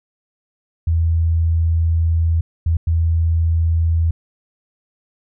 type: tone bursts at uneven times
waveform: sine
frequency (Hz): 82.41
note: E2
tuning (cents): 0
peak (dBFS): -13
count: 3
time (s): 0.87-2.41 / 2.66-2.77 / 2.87-4.11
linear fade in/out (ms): 5
effects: none